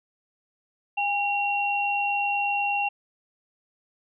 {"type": "tone pair together", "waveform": "sine", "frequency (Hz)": [811.1, 2744], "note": ["G#5", "F7"], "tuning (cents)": [-41, -31], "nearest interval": "octave + major sixth", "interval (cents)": 2110, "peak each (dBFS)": [-25, -26], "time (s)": [0.97, 2.89], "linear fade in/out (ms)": 10, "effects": []}